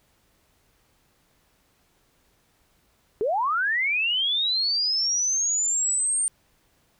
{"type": "linear sweep", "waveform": "sine", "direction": "up", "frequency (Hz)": [390, 8870], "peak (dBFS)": -21, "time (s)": [3.21, 6.28], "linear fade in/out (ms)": 0, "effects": ["pink hiss -65 dBFS RMS until 6.99 s"]}